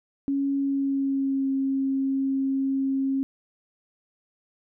sine tone with pitch glide, 277.2 to 269.8 Hz, C#4 to C#4, 0 to -47 cents, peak -22 dBFS, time 0.28-3.23 s, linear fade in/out 0 ms, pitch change -47 cents, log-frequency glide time 0.55-1.51 s, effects none

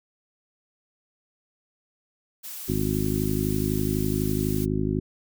blue noise, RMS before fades -37 dBFS, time 2.43-4.66 s, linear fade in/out 20 ms
harmonic tone, 52 Hz, G#1, 3 cents sharp, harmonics 1 / 2 / 3 / 4 / 5 / 6 / 7, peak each -32 / -30 / -29 / -31 / -29 / -34 / -30 dBFS, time 2.68-5 s, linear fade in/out 10 ms
effects none

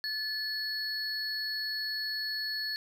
triangle tone pair together, 1732 / 4380 Hz, A6 / C#8, -28 / -22 cents, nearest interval octave + major third, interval 1606 cents, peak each -35 / -32 dBFS, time 0.04-2.76 s, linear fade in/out 0 ms, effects none

